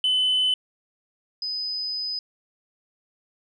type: tone pair in turn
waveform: sine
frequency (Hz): 3022 / 5011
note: F#7 / D#8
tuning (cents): +36 / +11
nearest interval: major sixth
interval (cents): 875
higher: second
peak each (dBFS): -17 / -26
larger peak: first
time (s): 0.04-0.54 / 1.42-2.19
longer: second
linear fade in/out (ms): 2
effects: tanh soft clip ceiling -16 dBFS